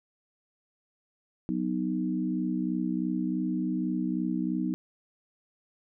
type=chord; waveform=sine; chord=B major; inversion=second; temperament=equal with one note detuned; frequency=185 / 248.4 / 311.1 Hz; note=F#3 / B3 / D#4; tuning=0 / +10 / 0 cents; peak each=-31 dBFS; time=1.49-4.74 s; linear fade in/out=0 ms; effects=none